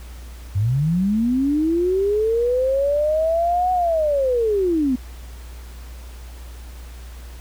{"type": "linear two-way sweep", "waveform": "sine", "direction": "up then down", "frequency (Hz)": [92.5, 740, 243.2], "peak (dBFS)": -16, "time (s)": [0.55, 4.96], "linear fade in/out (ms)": 10, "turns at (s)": 3.72, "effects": ["added 60 Hz sine -34 dBFS peak until 7.4 s", "pink hiss -46 dBFS RMS until 7.4 s"]}